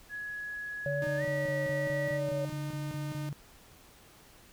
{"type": "tone with pitch glide", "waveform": "sine", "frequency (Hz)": [1680, 1929.8], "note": ["G#6", "B6"], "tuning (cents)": [19, -41], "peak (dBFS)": -36, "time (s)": [0.09, 2.2], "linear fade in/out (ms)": 50, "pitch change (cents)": 240, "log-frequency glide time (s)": [1.17, 1.23]}
{"type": "tone bursts", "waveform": "sine", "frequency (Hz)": 143.5, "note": "D3", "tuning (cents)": -40, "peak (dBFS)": -34, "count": 12, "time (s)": [0.86, 3.328], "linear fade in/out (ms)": 0, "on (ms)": 180, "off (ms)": 28}
{"type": "tone with vibrato", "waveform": "sine", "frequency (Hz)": 565, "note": "C#5", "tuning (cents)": 33, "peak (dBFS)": -31, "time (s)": [0.86, 2.45], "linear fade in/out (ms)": 2, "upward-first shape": "triangle", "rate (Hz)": 0.97, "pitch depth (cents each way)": 42}
{"type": "tone", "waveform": "sawtooth", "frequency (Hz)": 305.2, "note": "D#4", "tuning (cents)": -33, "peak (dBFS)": -36, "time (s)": [1.02, 3.29], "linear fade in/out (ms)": 0}
{"effects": ["pink hiss -57 dBFS RMS until 4.52 s"]}